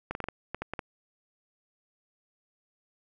clicks, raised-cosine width 0.5 ms, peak -18 dBFS, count 9, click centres 0.11 / 0.151 / 0.203 / 0.241 / 0.286 / 0.546 / 0.62 / 0.736 / 0.792 s, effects none

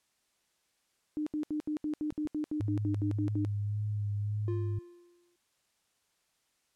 sine tone bursts, 302.8 Hz, D#4, 47 cents flat, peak -30 dBFS, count 14, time 1.17-3.449 s, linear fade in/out 0 ms, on 95 ms, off 73 ms
clicks, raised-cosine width 5 ms, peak -37 dBFS, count 2, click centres 2.125 / 2.254 s
sine tone with vibrato, 103.83 Hz, G#2, in tune, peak -30 dBFS, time 2.6-4.79 s, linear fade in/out 5 ms, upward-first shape sine, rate 1.8 Hz, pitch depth 24 cents each way
triangle tone with exponential decay, 349.2 Hz, F4, in tune, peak -30 dBFS, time 4.48-5.36 s, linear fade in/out 1 ms, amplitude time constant 190 ms
effects white hiss -75 dBFS RMS until 6.75 s + low-pass 10000 Hz 12 dB/octave

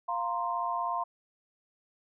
sine chord, F suspended fourth, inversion none, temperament just, 698.5 / 931.3 / 1047.7 Hz, F5 / Bb5 / C6, 0 / -2 / +2 cents, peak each -34 / -34 / -32 dBFS, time 0.08-1.04 s, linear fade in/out 10 ms, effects none

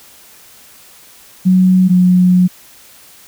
sine tone pair in turn, 185 / 181.3 Hz, F#3 / F#3, 0 / -35 cents, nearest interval unison, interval 35 cents, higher first, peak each -6 dBFS, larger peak neither, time 1.45-1.89 / 1.89-2.48 s, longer second, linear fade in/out 20 ms, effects white hiss -42 dBFS RMS until 3.27 s

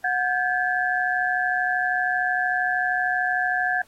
sine tone cluster, 730 / 1582 / 1715 Hz, F#5 / G6 / A6, -24 / +15 / -45 cents, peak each -25 dBFS, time 0.04-3.82 s, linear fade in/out 5 ms, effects pink hiss -58 dBFS RMS until 3.87 s + AAC 48 kbps

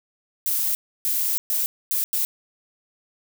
violet noise bursts at uneven times, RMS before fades -23 dBFS, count 5, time 0.46-0.75 / 1.05-1.38 / 1.5-1.66 / 1.91-2.04 / 2.13-2.25 s, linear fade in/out 0 ms, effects none

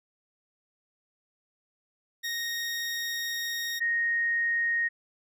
20% pulse / sine tone pair in turn, 1864.7 / 1864.7 Hz, A#6 / A#6, 0 / 0 cents, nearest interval unison, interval 0 cents, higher neither, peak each -25 / -24 dBFS, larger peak second, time 2.23-3.8 / 3.8-4.89 s, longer first, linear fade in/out 20 ms, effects none

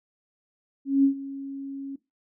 sine tone with ADSR envelope, 274.6 Hz, C#4, 16 cents flat, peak -14 dBFS, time 0.85-1.96 s, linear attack 190 ms, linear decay 99 ms, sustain -18 dB, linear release 7 ms, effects noise-tail reverb RT60 0.2 s tail -17 dB re dry

